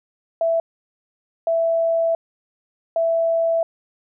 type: tone bursts at uneven times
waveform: sine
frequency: 662 Hz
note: E5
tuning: 7 cents sharp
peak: -16 dBFS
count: 3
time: 0.41-0.6 / 1.47-2.15 / 2.96-3.63 s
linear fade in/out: 2 ms
effects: none